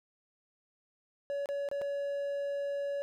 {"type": "tone with dropouts", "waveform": "triangle", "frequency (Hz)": 565, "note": "C#5", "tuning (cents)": 33, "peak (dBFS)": -30, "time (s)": [1.3, 3.02], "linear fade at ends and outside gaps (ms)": 0, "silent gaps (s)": [[1.458, 1.489], [1.688, 1.714], [1.814, 1.818]], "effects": []}